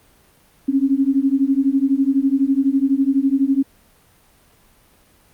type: beating tone pair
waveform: sine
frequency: 266.4 / 278.4 Hz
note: C4 / C#4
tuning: +31 / +8 cents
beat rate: 12 Hz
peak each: -17 dBFS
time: 0.68-3.63 s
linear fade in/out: 10 ms
effects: pink hiss -54 dBFS RMS until 5.33 s + Opus 32 kbps